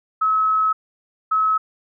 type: tone bursts at uneven times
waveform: sine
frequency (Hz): 1288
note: E6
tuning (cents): -41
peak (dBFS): -15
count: 2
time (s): 0.21-0.73 / 1.31-1.58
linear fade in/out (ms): 10
effects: none